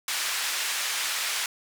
pink band-pass noise, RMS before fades -29 dBFS, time 0.08-1.46 s, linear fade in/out 2 ms, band 1600 to 11000 Hz, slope 12 dB/octave, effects none

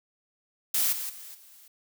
blue noise with level steps, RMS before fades -25 / -34 / -44 / -53 dBFS, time 0.74-1.68 s, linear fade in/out 5 ms, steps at 0.92 / 1.09 / 1.34 s, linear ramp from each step 10 ms, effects none

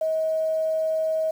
sine tone, 636 Hz, D#5, 38 cents sharp, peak -21 dBFS, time 0.01-1.31 s, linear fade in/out 5 ms, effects 8-bit

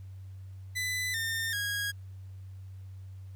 sawtooth tone with pitch steps, 2000 / 1812.9 / 1643.4 Hz, B6 / A#6 / G#6, +21 / -49 / -19 cents, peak -27 dBFS, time 0.75-1.92 s, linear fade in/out 20 ms, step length 390 ms, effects added 95 Hz sine -42 dBFS peak until 3.35 s + pink hiss -68 dBFS RMS until 3.35 s

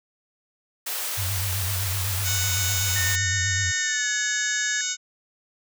white high-pass noise, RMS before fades -29 dBFS, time 0.86-3.16 s, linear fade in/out 10 ms, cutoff 510 Hz, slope 12 dB/octave
sine tone with vibrato, 95.1 Hz, F#2, 48 cents sharp, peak -26 dBFS, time 1.17-3.72 s, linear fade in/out 20 ms, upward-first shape sine, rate 7.9 Hz, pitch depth 110 cents each way
harmonic tone, 740 Hz, F#5, in tune, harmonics 2 / 3 / 4 / 5 / 6 / 7 / 8 / 9 / 10, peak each -35 / -36 / -37 / -33 / -40 / -35 / -35 / -29 / -33 dBFS, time 2.23-4.97 s, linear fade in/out 50 ms
sine tone with pitch glide, 1822 to 1700 Hz, A#6 to G#6, -40 to +40 cents, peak -26 dBFS, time 2.96-4.81 s, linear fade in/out 2 ms, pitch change -120 cents, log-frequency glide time 3.78-4.08 s
effects none

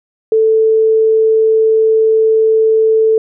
sine tone, 441.5 Hz, A4, 6 cents sharp, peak -7 dBFS, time 0.32-3.18 s, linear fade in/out 2 ms, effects none

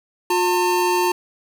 square tone pair together, 358 / 902 Hz, F4 / A5, +43 / +43 cents, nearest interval octave + major third, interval 1600 cents, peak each -20 dBFS, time 0.3-1.12 s, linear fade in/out 5 ms, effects none

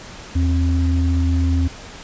sine tone pair together, 80.51 / 266.6 Hz, E2 / C4, -40 / +33 cents, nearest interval octave + major sixth, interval 2073 cents, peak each -15 / -22 dBFS, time 0.35-1.68 s, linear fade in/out 10 ms, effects pink hiss -37 dBFS RMS until 2.03 s + resampled to 16000 Hz

